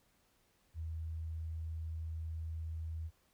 sine tone, 80.6 Hz, E2, 38 cents flat, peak -38 dBFS, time 0.74-3.11 s, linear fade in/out 50 ms, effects pink hiss -73 dBFS RMS until 3.33 s

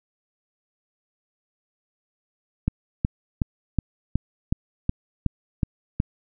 click train, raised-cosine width 5 ms, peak -8 dBFS, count 10, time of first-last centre 2.68-6.001 s, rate 2.71 Hz, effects none

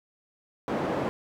white band-pass noise, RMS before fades -29 dBFS, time 0.68-1.09 s, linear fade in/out 0 ms, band 150 to 640 Hz, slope 12 dB/octave, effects none

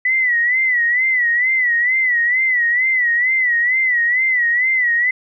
sine tone with vibrato, 1975.5 Hz, B6, in tune, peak -13 dBFS, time 0.05-5.11 s, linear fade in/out 5 ms, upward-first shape sine, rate 2.2 Hz, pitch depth 99 cents each way, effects none

